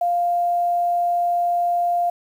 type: tone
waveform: sine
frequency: 698.5 Hz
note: F5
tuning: in tune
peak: -17 dBFS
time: 0.01-2.1 s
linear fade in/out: 5 ms
effects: 8-bit